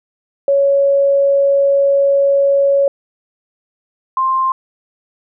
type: tone pair in turn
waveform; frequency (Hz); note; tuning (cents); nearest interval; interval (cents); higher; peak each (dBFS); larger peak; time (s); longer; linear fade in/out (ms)
sine; 557 / 1051.5; C#5 / C6; +8 / +8; major seventh; 1100; second; -9 / -12; first; 0.48-2.88 / 4.17-4.52; first; 2
effects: none